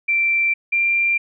sine tone pair in turn, 2349 / 2375 Hz, D7 / D7, 0 / +19 cents, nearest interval unison, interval 19 cents, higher second, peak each -15 dBFS, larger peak neither, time 0.08-0.54 / 0.72-1.18 s, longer neither, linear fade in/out 10 ms, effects none

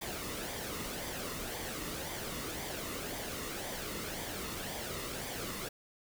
pink noise with flanger, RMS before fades -40 dBFS, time 0.01-5.69 s, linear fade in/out 10 ms, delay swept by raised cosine 0.73 to 1.28 ms, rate 1.9 Hz, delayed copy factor -0.5, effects none

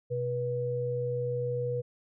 sine tone pair together, 126.7 / 486.3 Hz, B2 / B4, +45 / -27 cents, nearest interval octave + major seventh, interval 2328 cents, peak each -33 / -30 dBFS, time 0.1-1.82 s, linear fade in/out 20 ms, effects none

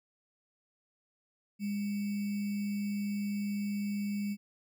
sine tone with sample-and-hold, 203.9 Hz, G#3, 32 cents flat, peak -31 dBFS, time 1.59-4.37 s, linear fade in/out 50 ms, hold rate 2450 Hz, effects none

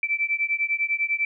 sine beating tone pair, 2323 / 2333 Hz, D7 / D7, -20 / -12 cents, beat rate 10 Hz, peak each -25 dBFS, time 0.03-1.25 s, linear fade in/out 2 ms, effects none

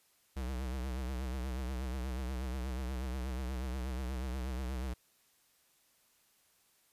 square tone with vibrato, 64 Hz, C2, 38 cents flat, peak -36 dBFS, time 0.36-4.94 s, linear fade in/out 10 ms, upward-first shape triangle, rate 8.3 Hz, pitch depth 110 cents each way, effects white hiss -70 dBFS RMS until 6.92 s + resampled to 32000 Hz

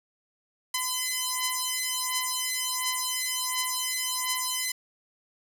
5% pulse beating tone pair, 1016 / 1017.4 Hz, B5 / C6, +49 / -49 cents, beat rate 1.4 Hz, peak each -18 dBFS, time 0.74-4.72 s, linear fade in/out 5 ms, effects none

